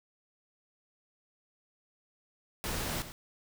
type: noise with echo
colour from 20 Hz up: pink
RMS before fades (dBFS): -35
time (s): 2.64-3.02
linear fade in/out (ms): 0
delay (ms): 100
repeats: 1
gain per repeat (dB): -11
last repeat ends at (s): 3.12
effects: none